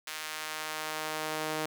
sawtooth tone with high-pass filter sweep, 155.56 Hz, D#3, in tune, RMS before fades -36 dBFS, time 0.07-1.66 s, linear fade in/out 5 ms, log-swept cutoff 1800 to 400 Hz, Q 0.73, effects none

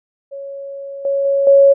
sine tone with level steps, 554.4 Hz, C#5, in tune, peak -26 / -14 / -12 / -5 dBFS, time 0.31-1.74 s, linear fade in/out 20 ms, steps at 1.05 / 1.25 / 1.47 s, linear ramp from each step 2 ms, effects none

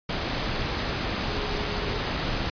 sine tone in noise, 416 Hz, G#4, 3 cents sharp, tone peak -36 dBFS, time 1.29-1.98 s, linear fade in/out 5 ms, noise pink, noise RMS -28 dBFS, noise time 0.09-2.5 s, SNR -11 dB, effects resampled to 11025 Hz

